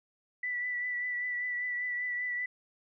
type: tone with vibrato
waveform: sine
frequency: 1971 Hz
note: B6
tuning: 4 cents flat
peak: -31 dBFS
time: 0.43-2.46 s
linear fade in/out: 5 ms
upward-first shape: triangle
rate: 5.1 Hz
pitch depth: 26 cents each way
effects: none